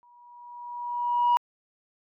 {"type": "tone with exponential growth", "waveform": "sine", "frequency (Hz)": 964, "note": "B5", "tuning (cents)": -42, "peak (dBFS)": -15, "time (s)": [0.03, 1.37], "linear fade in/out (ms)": 0, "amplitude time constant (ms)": 290, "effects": ["tanh soft clip ceiling -16 dBFS"]}